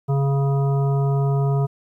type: harmonic tone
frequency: 138.59 Hz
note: C#3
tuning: in tune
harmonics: 1 / 3 / 5 / 7 / 9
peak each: -17 / -27 / -31 / -35 / -37 dBFS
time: 0.08-1.67 s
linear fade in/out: 20 ms
effects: 10-bit